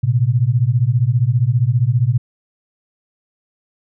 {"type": "beating tone pair", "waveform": "sine", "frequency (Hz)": [114, 129], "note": ["A#2", "C3"], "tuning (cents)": [-38, -24], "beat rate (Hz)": 15, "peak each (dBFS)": -15, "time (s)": [0.03, 2.18], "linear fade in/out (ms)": 10, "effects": []}